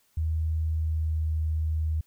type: tone with pitch glide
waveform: sine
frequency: 79.5 to 78.63 Hz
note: D#2 to D#2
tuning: +38 to +19 cents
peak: -24 dBFS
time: 0.17-2.01 s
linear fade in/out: 5 ms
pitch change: -19 cents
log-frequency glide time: 0.57-1.3 s
effects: white hiss -67 dBFS RMS until 2.06 s